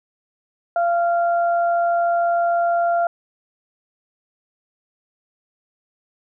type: tone pair together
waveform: sine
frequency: 687 / 1386.8 Hz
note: F5 / F6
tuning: -29 / -13 cents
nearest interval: octave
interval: 1216 cents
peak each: -16 / -27 dBFS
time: 0.76-3.07 s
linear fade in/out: 2 ms
effects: none